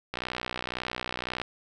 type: click train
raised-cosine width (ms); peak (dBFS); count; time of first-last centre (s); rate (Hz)
0.3; -15; 80; 0.14-1.416; 61.9
effects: none